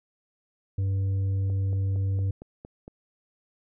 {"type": "harmonic tone", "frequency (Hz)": 97.1, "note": "G2", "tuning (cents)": -16, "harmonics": [1, 3, 5], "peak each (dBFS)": [-23, -44, -47], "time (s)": [0.78, 2.31], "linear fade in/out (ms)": 5}
{"type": "click train", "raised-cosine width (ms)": 2, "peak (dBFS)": -28, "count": 7, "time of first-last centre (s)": [1.5, 2.879], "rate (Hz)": 4.35}
{"effects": []}